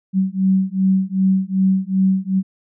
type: beating tone pair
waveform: sine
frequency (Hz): 189 / 191.6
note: F#3 / G3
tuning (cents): +37 / -39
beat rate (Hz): 2.6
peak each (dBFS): -17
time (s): 0.13-2.43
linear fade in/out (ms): 50
effects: none